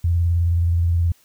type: tone with vibrato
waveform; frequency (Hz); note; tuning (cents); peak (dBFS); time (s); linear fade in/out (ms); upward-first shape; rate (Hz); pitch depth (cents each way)
sine; 85.3; F2; -40; -15; 0.04-1.12; 5; square; 19; 37
effects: white hiss -57 dBFS RMS until 1.24 s